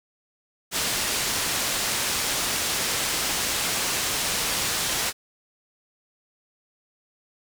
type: low-pass noise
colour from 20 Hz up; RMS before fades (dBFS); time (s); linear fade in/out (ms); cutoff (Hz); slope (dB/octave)
white; -26; 0.71-5.13; 50; 8500; 12
effects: none